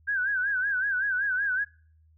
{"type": "tone with vibrato", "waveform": "sine", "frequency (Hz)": 1568, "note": "G6", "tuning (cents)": 0, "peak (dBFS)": -24, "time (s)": [0.07, 1.65], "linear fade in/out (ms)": 20, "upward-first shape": "sine", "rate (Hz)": 5.3, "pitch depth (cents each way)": 110, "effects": ["noise-tail reverb RT60 0.5 s tail -25 dB re dry", "added 79 Hz sine -57 dBFS peak until 2.17 s"]}